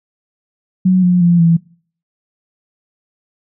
sine tone with pitch steps, 185 / 178.8 / 172.81 / 167.02 Hz, F#3 / F3 / F3 / E3, 0 / +41 / -18 / +23 cents, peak -7 dBFS, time 0.85-1.57 s, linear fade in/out 10 ms, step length 180 ms, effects noise-tail reverb RT60 0.5 s tail -23 dB re dry

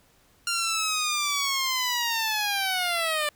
10% pulse linear sweep, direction down, 1396.9 to 587.3 Hz, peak -16 dBFS, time 0.47-3.29 s, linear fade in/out 2 ms, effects pink hiss -61 dBFS RMS until 3.35 s

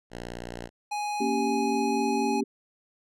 5% pulse tone, 59.3 Hz, A#1, 30 cents sharp, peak -25 dBFS, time 0.1-0.7 s, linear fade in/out 50 ms
square tone with pitch glide, 832 to 836.8 Hz, G#5 to G#5, +3 to +13 cents, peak -29 dBFS, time 0.91-2.41 s, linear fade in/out 10 ms, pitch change +10 cents, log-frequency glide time 1.13-2.14 s
sine chord, G diminished, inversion first, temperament equal, 233.1 / 277.2 / 392 Hz, Bb3 / Db4 / G4, 0 / 0 / 0 cents, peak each -29 / -29 / -29 dBFS, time 1.2-2.44 s, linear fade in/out 10 ms
effects low-pass 9000 Hz 12 dB/octave

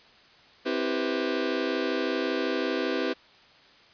sawtooth chord, C major seventh, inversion none, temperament just, 261.6 / 327 / 392.4 / 490.5 Hz, C4 / E4 / G4 / B4, 0 / -14 / +2 / -12 cents, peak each -27 dBFS, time 0.65-3.14 s, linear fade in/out 20 ms, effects white hiss -55 dBFS RMS until 3.93 s + resampled to 11025 Hz

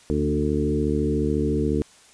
harmonic tone with a mistuned harmonic, 74.1 Hz, D2, 16 cents sharp, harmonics 1 / 2 / 3 / 4 / 5 / 6, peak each -27 / -28 / -27 / -26 / -28 / -27 dBFS, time 0.1-1.82 s, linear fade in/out 0 ms, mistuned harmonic 3, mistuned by +19 cents, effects white hiss -52 dBFS RMS until 2.13 s + resampled to 22050 Hz

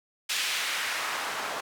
white noise with band-pass filter sweep, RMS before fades -31 dBFS, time 0.29-1.61 s, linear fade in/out 10 ms, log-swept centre 3000 to 810 Hz, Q 1.1, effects none

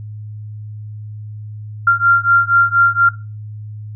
sine beating tone pair, 1384 / 1388.2 Hz, F6 / F6, -16 / -11 cents, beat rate 4.2 Hz, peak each -12 dBFS, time 1.87-3.09 s, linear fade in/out 5 ms, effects noise-tail reverb RT60 0.3 s tail -19 dB re dry + added 106 Hz sine -27 dBFS peak until 3.95 s

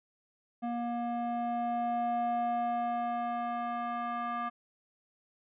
square tone with band-pass filter sweep, 237.7 Hz, A#3, 34 cents sharp, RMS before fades -33 dBFS, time 0.62-4.5 s, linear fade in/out 20 ms, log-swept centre 510 to 1100 Hz, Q 3, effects resampled to 8000 Hz

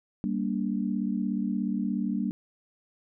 sine chord, G minor, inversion none, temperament equal with one note detuned, 196 / 233.1 / 289.6 Hz, G3 / Bb3 / D4, 0 / 0 / -24 cents, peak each -29 / -30 / -33 dBFS, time 0.24-2.31 s, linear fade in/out 0 ms, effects none

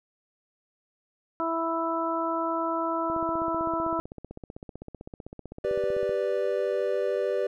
harmonic tone, 329.6 Hz, E4, in tune, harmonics 1 / 2 / 3 / 4, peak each -31 / -31 / -31 / -31 dBFS, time 1.4-4 s, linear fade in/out 0 ms
click train, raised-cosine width 2 ms, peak -26 dBFS, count 48, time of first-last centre 3.1-6.094 s, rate 15.7 Hz
triangle chord, G major, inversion none, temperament equal, 392 / 493.9 / 587.3 Hz, G4 / B4 / D5, 0 / 0 / 0 cents, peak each -27 dBFS, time 5.64-7.47 s, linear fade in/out 5 ms
effects none

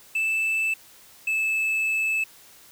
triangle tone pair in turn, 2637 / 2616 Hz, E7 / E7, 0 / -14 cents, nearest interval unison, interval 14 cents, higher first, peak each -20 dBFS, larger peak neither, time 0.15-0.74 / 1.27-2.24 s, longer second, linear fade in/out 5 ms, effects white hiss -51 dBFS RMS until 2.71 s

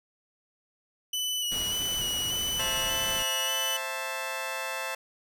sawtooth tone with vibrato, 2960 Hz, F#7, in tune, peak -25 dBFS, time 1.13-3.77 s, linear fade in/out 5 ms, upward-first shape square, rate 1.7 Hz, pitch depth 19 cents each way
pink noise, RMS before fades -39 dBFS, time 1.51-3.23 s, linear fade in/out 10 ms
15% pulse chord, A minor, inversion first, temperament just, 528 / 660 / 880 Hz, C5 / E5 / A5, +16 / +2 / 0 cents, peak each -30 / -31 / -30 dBFS, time 2.59-4.95 s, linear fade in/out 5 ms
effects none

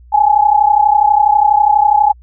sine tone pair together, 820.8 / 853 Hz, G#5 / G#5, -21 / +46 cents, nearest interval minor second, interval 67 cents, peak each -10 dBFS, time 0.12-2.13 s, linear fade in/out 20 ms, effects added 60 Hz sine -38 dBFS peak until 2.22 s

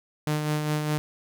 sawtooth tone with tremolo, 151.4 Hz, D#3, 47 cents flat, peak -19 dBFS, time 0.27-0.98 s, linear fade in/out 0 ms, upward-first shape sine, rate 4.9 Hz, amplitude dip 40%, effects none

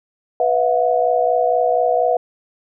sine chord, B suspended fourth, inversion none, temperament equal with one note detuned, 493.9 / 659.3 / 723.5 Hz, B4 / E5 / F#5, 0 / 0 / -39 cents, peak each -18 dBFS, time 0.4-2.17 s, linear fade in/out 2 ms, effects none

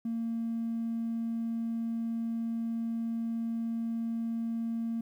triangle tone, 229.2 Hz, A#3, 29 cents flat, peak -27 dBFS, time 0.05-5.01 s, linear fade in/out 5 ms, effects tanh soft clip ceiling -27 dBFS + 11-bit

